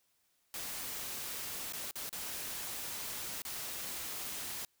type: noise with dropouts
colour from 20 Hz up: white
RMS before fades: -41 dBFS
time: 0.54-4.65 s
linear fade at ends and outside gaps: 1 ms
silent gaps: 1.724-1.734 / 1.911-1.956 / 2.093-2.128 / 3.42-3.451 s
effects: white hiss -75 dBFS RMS until 4.8 s